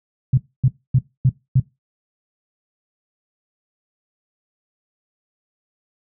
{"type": "tone bursts", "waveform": "sine", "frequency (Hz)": 130.9, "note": "C3", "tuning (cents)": 1, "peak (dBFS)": -10, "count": 5, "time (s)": [0.33, 1.6], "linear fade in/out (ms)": 5, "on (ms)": 46, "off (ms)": 260, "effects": ["noise-tail reverb RT60 0.2 s tail -18 dB re dry"]}